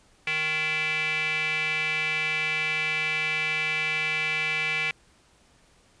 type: tone with band-pass filter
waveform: square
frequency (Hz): 155.56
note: D#3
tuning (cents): 0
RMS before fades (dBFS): -27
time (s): 0.27-4.91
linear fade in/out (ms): 2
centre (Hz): 2400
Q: 6.7
effects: pink hiss -60 dBFS RMS until 6 s + resampled to 22050 Hz